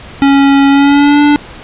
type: tone with pitch glide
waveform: square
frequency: 277.2 to 292.3 Hz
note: C#4 to D4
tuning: 0 to -8 cents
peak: -5 dBFS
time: 0.22-1.36 s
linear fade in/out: 0 ms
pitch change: +92 cents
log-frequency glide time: 0.69-1.22 s
effects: pink hiss -31 dBFS RMS until 1.63 s + resampled to 8000 Hz